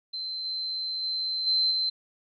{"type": "tone with level steps", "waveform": "sine", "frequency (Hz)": 4092, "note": "C8", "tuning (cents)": -39, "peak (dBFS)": [-31, -29, -27, -21, -24], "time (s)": [0.13, 1.9], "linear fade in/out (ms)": 10, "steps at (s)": [0.44, 1.02, 1.46, 1.7], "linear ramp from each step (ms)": 20, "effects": []}